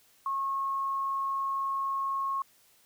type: tone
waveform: sine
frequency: 1089 Hz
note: C#6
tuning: 31 cents flat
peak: -28 dBFS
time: 0.26-2.42 s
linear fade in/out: 2 ms
effects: white hiss -63 dBFS RMS until 2.85 s